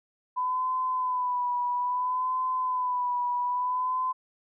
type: tone with vibrato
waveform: sine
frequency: 1000 Hz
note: B5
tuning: 21 cents sharp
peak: -25 dBFS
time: 0.36-4.13 s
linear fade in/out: 20 ms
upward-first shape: sine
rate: 0.6 Hz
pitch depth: 40 cents each way
effects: none